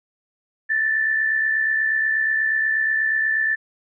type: tone pair together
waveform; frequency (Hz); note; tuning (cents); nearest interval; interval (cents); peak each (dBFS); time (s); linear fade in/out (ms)
sine; 1760 / 1828.3; A6 / A#6; 0 / -34; minor second; 66; -18 / -28; 0.69-3.56; 20
effects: none